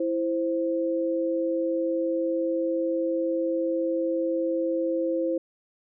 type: tone pair together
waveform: sine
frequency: 331 / 523.3 Hz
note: E4 / C5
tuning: +7 / 0 cents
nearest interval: minor sixth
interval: 793 cents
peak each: -26 dBFS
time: 0-5.38 s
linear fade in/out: 5 ms
effects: none